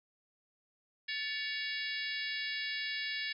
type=harmonic tone with a mistuned harmonic; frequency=561 Hz; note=C#5; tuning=21 cents sharp; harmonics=3 / 4 / 5 / 6 / 7 / 8 / 9; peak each=-39 / -41 / -44 / -45 / -44 / -46 / -45 dBFS; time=1.08-3.33 s; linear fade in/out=10 ms; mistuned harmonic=3; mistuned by=+63 cents; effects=none